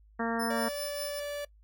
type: harmonic tone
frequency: 230 Hz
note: A#3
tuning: 23 cents flat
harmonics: 1 / 2 / 3 / 4 / 5 / 6 / 7 / 8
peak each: -32 / -35 / -37 / -38 / -39 / -40 / -40 / -41 dBFS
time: 0.19-0.69 s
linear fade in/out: 10 ms
type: tone with tremolo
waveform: 15% pulse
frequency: 5274 Hz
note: E8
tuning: in tune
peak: -30 dBFS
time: 0.39-1.2 s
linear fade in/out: 10 ms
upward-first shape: triangle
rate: 5.1 Hz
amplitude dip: 80%
type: tone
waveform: 45% pulse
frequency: 580 Hz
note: D5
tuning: 22 cents flat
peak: -34 dBFS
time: 0.5-1.45 s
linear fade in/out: 5 ms
effects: noise-tail reverb RT60 0.1 s tail -21 dB re dry + added 52 Hz sine -56 dBFS peak until 1.63 s